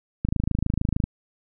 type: click train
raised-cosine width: 5 ms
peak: -10 dBFS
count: 22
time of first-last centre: 0.25-1.039 s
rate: 26.6 Hz
effects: none